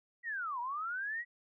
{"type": "linear two-way sweep", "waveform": "sine", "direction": "down then up", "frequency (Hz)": [1957, 932.3, 1957], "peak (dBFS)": -35, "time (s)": [0.23, 1.25], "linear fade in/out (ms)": 50, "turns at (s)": 0.6, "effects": []}